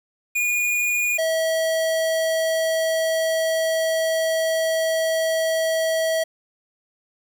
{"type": "tone pair in turn", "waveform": "square", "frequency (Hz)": [2441, 646.5], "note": ["D#7", "E5"], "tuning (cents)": [-34, -34], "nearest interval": "octave + major seventh", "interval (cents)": 2300, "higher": "first", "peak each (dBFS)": -20, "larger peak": "neither", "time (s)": [[0.35, 1.18], [1.18, 6.24]], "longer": "second", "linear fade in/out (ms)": 10, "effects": ["8-bit"]}